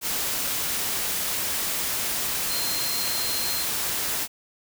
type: tone in noise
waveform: sine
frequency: 4168 Hz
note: C8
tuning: 7 cents flat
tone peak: -30 dBFS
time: 2.47-3.66 s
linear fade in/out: 50 ms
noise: white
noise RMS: -27 dBFS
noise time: 0.01-4.28 s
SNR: -6 dB
effects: none